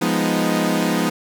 sawtooth chord, F half-diminished seventh, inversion none, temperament equal, 174.61 / 207.7 / 246.9 / 311.1 Hz, F3 / Ab3 / Cb4 / Eb4, 0 / 0 / 0 / 0 cents, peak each -19 dBFS, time 0.01-1.1 s, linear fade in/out 10 ms, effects none

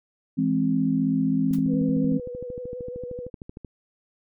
sine chord, E augmented, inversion none, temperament equal with one note detuned, 164.81 / 207.7 / 263.4 Hz, E3 / G#3 / B#3, 0 / 0 / +12 cents, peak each -26 / -26 / -22 dBFS, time 0.37-2.19 s, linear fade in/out 20 ms
click train, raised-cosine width 3 ms, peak -25 dBFS, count 29, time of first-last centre 1.51-3.647 s, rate 13.1 Hz
white noise with exponential decay, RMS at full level -39 dBFS, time 1.53-1.63 s, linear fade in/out 5 ms, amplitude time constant 21 ms
sine tone with vibrato, 493.9 Hz, B4, in tune, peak -32 dBFS, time 1.67-3.3 s, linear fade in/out 50 ms, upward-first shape triangle, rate 12 Hz, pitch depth 46 cents each way
effects none

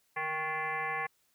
sine tone with frequency modulation, 1416 Hz, F6, 23 cents sharp, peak -31 dBFS, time 0.16-1.07 s, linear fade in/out 10 ms, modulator 316 Hz, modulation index 2.6, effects white hiss -72 dBFS RMS until 1.34 s

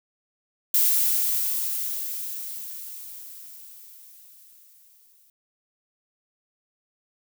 violet noise with exponential decay, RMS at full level -19 dBFS, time 0.74-5.3 s, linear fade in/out 2 ms, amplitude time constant 990 ms, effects none

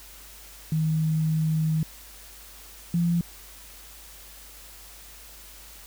sine tone pair in turn, 157.7 / 171.14 Hz, D#3 / F3, +24 / -35 cents, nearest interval minor second, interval 141 cents, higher second, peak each -21 / -20 dBFS, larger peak second, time 0.72-1.83 / 2.94-3.21 s, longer first, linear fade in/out 2 ms, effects added 50 Hz sine -50 dBFS peak until 5.86 s + white hiss -47 dBFS RMS until 5.86 s

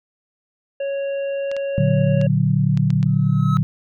harmonic tone, 554.4 Hz, C#5, in tune, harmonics 1 / 3 / 5, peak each -21 / -40 / -38 dBFS, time 0.8-2.27 s, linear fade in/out 5 ms
clicks, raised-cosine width 0.2 ms, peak -17 dBFS, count 6, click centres 1.515 / 1.566 / 2.214 / 2.774 / 2.904 / 3.029 s
sine chord, Bb augmented, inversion none, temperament equal, 116.54 / 146.83 / 185 Hz, Bb2 / D3 / F#3, 0 / 0 / 0 cents, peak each -20 / -17 / -20 dBFS, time 1.78-3.63 s, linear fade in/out 0 ms
triangle tone with exponential growth, 1288 Hz, E6, 41 cents flat, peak -19 dBFS, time 3.06-3.57 s, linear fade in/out 0 ms, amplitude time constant 110 ms
effects none

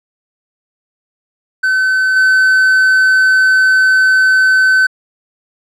triangle tone with level steps, 1524 Hz, G6, 49 cents flat, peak -8 / -5 dBFS, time 1.63-4.87 s, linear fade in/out 10 ms, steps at 2.16 s, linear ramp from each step 5 ms, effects resampled to 32000 Hz

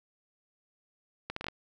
accelerating click train, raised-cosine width 0.3 ms, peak -19 dBFS, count 6, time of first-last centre 1.3-1.484 s, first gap 64 ms, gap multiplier 0.72, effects none

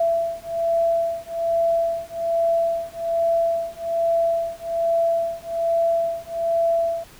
sine beating tone pair, 669 / 670.2 Hz, E5 / E5, +25 / +29 cents, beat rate 1.2 Hz, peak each -22 dBFS, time 0-7.04 s, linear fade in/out 5 ms, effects pink hiss -47 dBFS RMS until 7.19 s

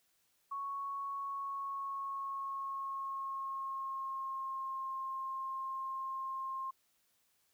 sine tone with pitch glide, 1108.7 to 1063.5 Hz, C#6 to C6, 0 to +28 cents, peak -37 dBFS, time 0.51-6.71 s, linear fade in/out 10 ms, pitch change -72 cents, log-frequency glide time 1.15-4.96 s, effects white hiss -75 dBFS RMS until 7.53 s

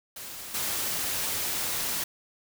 white noise with level steps, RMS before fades -40 / -30 dBFS, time 0.16-2.04 s, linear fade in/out 5 ms, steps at 0.54 s, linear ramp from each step 5 ms, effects none

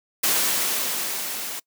white noise with level ramp, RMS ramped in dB -20 to -32 dBFS, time 0.23-1.6 s, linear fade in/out 10 ms, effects noise-tail reverb RT60 0.1 s tail -24 dB re dry + high-pass 200 Hz 12 dB/octave

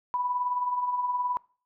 sine tone with tremolo, 987.8 Hz, B5, in tune, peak -23 dBFS, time 0.14-1.37 s, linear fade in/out 0 ms, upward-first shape triangle, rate 19 Hz, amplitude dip 60%, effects noise-tail reverb RT60 0.4 s tail -23 dB re dry

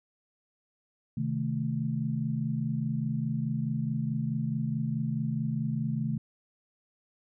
sine chord, A diminished, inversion first, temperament equal, 130.81 / 155.56 / 220 Hz, C3 / Eb3 / A3, 0 / 0 / 0 cents, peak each -32 dBFS, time 1.17-6.18 s, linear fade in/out 5 ms, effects none

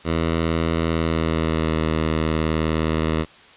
10% pulse tone with pitch glide, 82.1 to 79.35 Hz, E2 to D#2, -6 to +35 cents, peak -11 dBFS, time 0.04-3.26 s, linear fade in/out 50 ms, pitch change -59 cents, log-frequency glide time 0.9-1.76 s, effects white hiss -47 dBFS RMS until 3.56 s + resampled to 8000 Hz

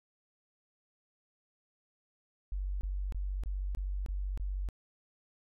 sine tone bursts, 47.72 Hz, G1, 46 cents flat, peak -32 dBFS, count 7, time 2.52-4.688 s, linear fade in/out 0 ms, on 290 ms, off 23 ms, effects none

